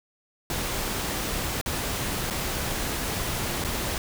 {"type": "noise with dropouts", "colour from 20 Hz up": "pink", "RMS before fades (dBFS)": -29, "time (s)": [0.5, 3.98], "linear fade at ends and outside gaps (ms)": 1, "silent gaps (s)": [[1.613, 1.66], [2.301, 2.307], [3.64, 3.647]], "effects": []}